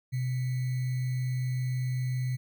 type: tone with sample-and-hold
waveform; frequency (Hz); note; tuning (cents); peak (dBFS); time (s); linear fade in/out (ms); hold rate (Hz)
sine; 127.3; C3; -47; -27; 0.12-2.37; 20; 2100
effects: none